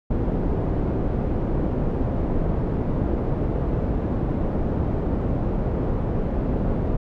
pink low-pass noise, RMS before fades -23 dBFS, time 0.1-6.97 s, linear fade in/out 10 ms, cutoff 500 Hz, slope 12 dB/octave, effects none

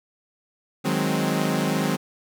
sawtooth chord, Ab dominant seventh, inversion second, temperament equal, 155.56 / 185 / 207.7 / 261.6 Hz, Eb3 / Gb3 / Ab3 / C4, 0 / 0 / 0 / 0 cents, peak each -23 dBFS, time 0.84-1.97 s, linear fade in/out 20 ms, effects none

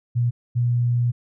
sine tone pair in turn, 120.2 / 120.76 Hz, B2 / B2, -46 / -38 cents, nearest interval unison, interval 8 cents, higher second, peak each -17 dBFS, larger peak neither, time 0.15-0.31 / 0.55-1.12 s, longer second, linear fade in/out 20 ms, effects none

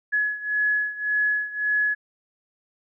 sine beating tone pair, 1693 / 1694.8 Hz, G#6 / G#6, +33 / +35 cents, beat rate 1.8 Hz, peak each -23 / -26 dBFS, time 0.12-1.95 s, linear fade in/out 20 ms, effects none

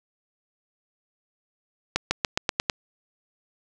accelerating click train, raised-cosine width 0.2 ms, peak -4 dBFS, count 7, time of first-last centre 1.96-2.698 s, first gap 150 ms, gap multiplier 0.92, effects none

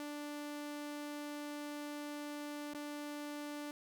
sawtooth tone with dropouts, 293.7 Hz, D4, in tune, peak -38 dBFS, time 0-3.71 s, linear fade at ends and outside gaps 1 ms, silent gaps 2.736-2.746 s, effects none

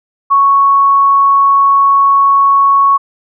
sine tone, 1108.7 Hz, C#6, in tune, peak -5 dBFS, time 0.3-2.98 s, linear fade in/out 20 ms, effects none

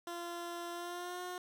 15% pulse tone with pitch glide, 344.6 to 359.9 Hz, F4 to F#4, -23 to -48 cents, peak -34 dBFS, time 0.07-1.38 s, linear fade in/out 2 ms, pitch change +75 cents, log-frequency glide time 0.72-1.21 s, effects none

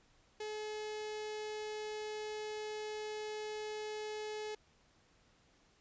sawtooth tone with notch filter, 426.9 Hz, G#4, 48 cents sharp, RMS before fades -42 dBFS, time 0.4-4.55 s, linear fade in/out 5 ms, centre 1200 Hz, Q 1.8, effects pink hiss -69 dBFS RMS until 5.8 s + resampled to 16000 Hz

